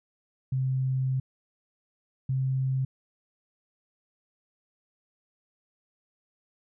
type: tone pair in turn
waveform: sine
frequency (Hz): 131.1 / 132.01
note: C3 / C3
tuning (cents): +4 / +16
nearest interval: unison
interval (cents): 12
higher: second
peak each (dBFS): -24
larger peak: neither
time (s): 0.52-1.2 / 2.29-2.85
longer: first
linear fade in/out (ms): 5
effects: none